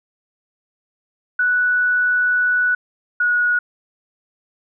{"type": "tone pair in turn", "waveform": "sine", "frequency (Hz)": [1478, 1456], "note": ["F#6", "F#6"], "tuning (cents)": [-2, -28], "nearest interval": "unison", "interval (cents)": 26, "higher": "first", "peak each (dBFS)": -14, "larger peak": "neither", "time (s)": [[1.39, 2.75], [3.2, 3.59]], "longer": "first", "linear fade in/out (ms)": 5, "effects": []}